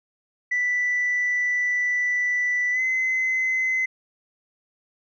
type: tone with pitch glide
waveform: sine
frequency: 1975.5 to 2046 Hz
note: B6 to C7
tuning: 0 to -39 cents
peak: -19 dBFS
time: 0.51-3.86 s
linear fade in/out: 10 ms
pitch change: +61 cents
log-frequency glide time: 2.72-2.81 s
effects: tanh soft clip ceiling -17 dBFS